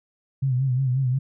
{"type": "tone with vibrato", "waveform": "sine", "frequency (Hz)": 130.1, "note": "C3", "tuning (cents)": -9, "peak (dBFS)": -19, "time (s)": [0.42, 1.19], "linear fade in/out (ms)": 10, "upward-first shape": "sine", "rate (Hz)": 5.6, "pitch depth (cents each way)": 82, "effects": []}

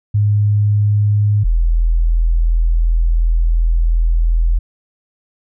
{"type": "tone pair in turn", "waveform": "sine", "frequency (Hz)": [103.83, 41.4], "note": ["G#2", "E1"], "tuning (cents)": [0, 8], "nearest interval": "octave + major third", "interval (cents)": 1592, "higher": "first", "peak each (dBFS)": -10, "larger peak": "neither", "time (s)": [[0.14, 1.44], [1.44, 4.59]], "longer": "second", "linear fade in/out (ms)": 10, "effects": []}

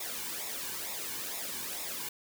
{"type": "noise with flanger", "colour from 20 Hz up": "white", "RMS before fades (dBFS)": -38, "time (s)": [0, 2.09], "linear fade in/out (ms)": 5, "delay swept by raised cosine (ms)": [0.65, 1.57], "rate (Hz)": 2.2, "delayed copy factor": -0.65, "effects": []}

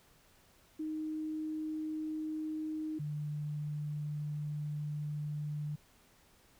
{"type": "tone pair in turn", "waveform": "sine", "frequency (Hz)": [311.1, 148.87], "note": ["D#4", "D3"], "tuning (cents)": [0, 24], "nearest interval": "octave + minor second", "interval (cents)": 1276, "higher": "first", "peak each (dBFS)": [-35, -35], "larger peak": "neither", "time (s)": [[0.79, 2.99], [2.99, 5.76]], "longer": "second", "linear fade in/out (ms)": 10, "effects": ["pink hiss -65 dBFS RMS until 6.59 s"]}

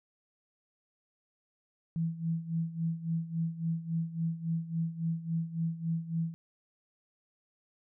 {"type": "tone with tremolo", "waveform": "sine", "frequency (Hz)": 164.81, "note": "E3", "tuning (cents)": 0, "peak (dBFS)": -27, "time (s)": [1.96, 6.34], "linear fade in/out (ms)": 0, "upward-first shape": "sine", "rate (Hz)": 3.6, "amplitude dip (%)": 80, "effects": []}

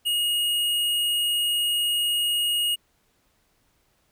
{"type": "tone", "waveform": "square", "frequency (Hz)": 2872, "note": "F7", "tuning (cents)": 48, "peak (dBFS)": -22, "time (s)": [0.05, 2.76], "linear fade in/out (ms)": 20, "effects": ["pink hiss -67 dBFS RMS until 4.11 s"]}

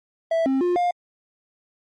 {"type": "tone with pitch steps", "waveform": "triangle", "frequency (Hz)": [658, 267, 354.4, 707], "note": ["E5", "C4", "F4", "F5"], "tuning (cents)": [-3, 35, 25, 21], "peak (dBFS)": -16, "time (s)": [0.31, 0.91], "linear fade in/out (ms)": 5, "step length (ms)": 150, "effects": ["MP3 48 kbps"]}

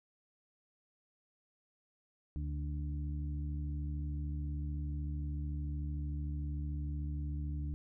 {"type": "harmonic tone with a mistuned harmonic", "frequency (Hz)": 73.42, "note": "D2", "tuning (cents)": 0, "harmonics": [1, 2, 3, 4], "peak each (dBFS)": [-36, -42, -54, -48], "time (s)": [2.36, 7.74], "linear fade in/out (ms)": 0, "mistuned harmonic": 3, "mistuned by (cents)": 20, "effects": []}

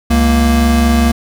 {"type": "tone pair together", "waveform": "square", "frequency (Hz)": [69.3, 232.7], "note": ["C#2", "A#3"], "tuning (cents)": [0, -3], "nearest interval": "octave + major sixth", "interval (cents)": 2097, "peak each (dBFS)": -12, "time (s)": [0.1, 1.12], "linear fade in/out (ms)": 10, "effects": []}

